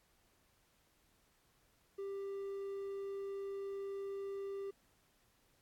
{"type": "tone", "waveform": "triangle", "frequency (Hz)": 394.6, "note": "G4", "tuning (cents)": 11, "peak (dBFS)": -38, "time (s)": [1.98, 4.71], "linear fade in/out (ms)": 10, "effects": ["pink hiss -73 dBFS RMS until 5.61 s", "AAC 64 kbps"]}